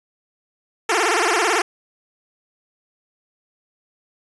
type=tone with vibrato; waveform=10% pulse; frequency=395.3 Hz; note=G4; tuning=15 cents sharp; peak=-8 dBFS; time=0.89-1.62 s; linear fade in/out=5 ms; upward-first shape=sine; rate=18 Hz; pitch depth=270 cents each way; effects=resampled to 24000 Hz + 8-bit